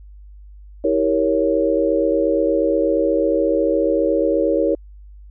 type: chord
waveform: sine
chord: E diminished seventh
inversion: none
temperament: equal with one note detuned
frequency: 323.4 / 392 / 466.2 / 554.4 Hz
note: E4 / G4 / Bb4 / Db5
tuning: -33 / 0 / 0 / 0 cents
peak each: -20 / -23 / -20 / -19 dBFS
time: 0.84-4.75 s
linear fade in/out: 5 ms
effects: added 50 Hz sine -38 dBFS peak until 5.3 s